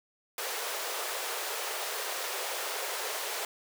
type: high-pass noise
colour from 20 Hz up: pink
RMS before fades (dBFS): -35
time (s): 0.38-3.45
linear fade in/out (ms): 2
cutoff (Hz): 410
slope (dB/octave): 48
effects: none